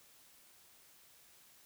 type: silence
effects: white hiss -63 dBFS RMS until 1.65 s